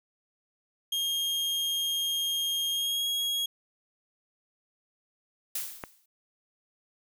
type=tone with pitch glide; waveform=40% pulse; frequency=3232 to 3298 Hz; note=G#7 to G#7; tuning=-48 to -13 cents; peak=-26 dBFS; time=0.92-3.46 s; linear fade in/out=5 ms; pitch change=+35 cents; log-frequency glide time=2.7-3.09 s
type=noise with exponential decay; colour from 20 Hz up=blue; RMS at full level=-30 dBFS; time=5.55-6.06 s; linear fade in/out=5 ms; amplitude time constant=110 ms
type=click; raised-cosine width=0.5 ms; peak=-20 dBFS; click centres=5.838 s
effects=none